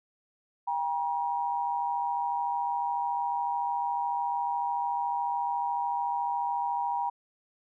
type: tone pair together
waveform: sine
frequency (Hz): 799.1 / 953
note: G5 / A#5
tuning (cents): +33 / +38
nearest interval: minor third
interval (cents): 305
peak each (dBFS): -31 / -29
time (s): 0.67-7.1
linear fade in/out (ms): 10
effects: none